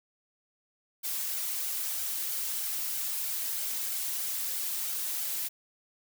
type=noise with flanger; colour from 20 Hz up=blue; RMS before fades=-33 dBFS; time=1.03-5.49 s; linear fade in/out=20 ms; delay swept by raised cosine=1.3 to 3.3 ms; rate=3.1 Hz; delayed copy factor=+0.5; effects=none